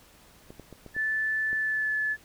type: clicks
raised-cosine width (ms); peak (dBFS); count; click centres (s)
2; -30; 6; 0.505 / 0.597 / 0.727 / 0.863 / 0.965 / 1.53
type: tone with pitch glide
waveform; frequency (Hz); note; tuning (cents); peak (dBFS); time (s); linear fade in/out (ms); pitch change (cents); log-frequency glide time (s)
sine; 1751 to 1726.9; A6 to A6; -9 to -33; -25; 0.94-2.17; 50; -24; 1.57-1.95
effects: pink hiss -56 dBFS RMS until 2.24 s